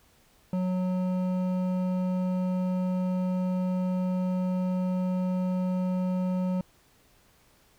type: tone with hard clipping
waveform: sine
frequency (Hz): 183.5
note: F#3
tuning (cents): -14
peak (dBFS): -27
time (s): 0.53-6.61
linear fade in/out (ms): 2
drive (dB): 10
effects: pink hiss -62 dBFS RMS until 7.78 s